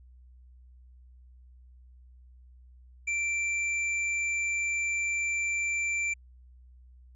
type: tone with tanh clipping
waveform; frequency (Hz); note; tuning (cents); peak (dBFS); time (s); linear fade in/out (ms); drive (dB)
triangle; 2349; D7; 0; -29; 3.07-6.14; 10; 17
effects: added 62 Hz sine -51 dBFS peak until 7.15 s + resampled to 22050 Hz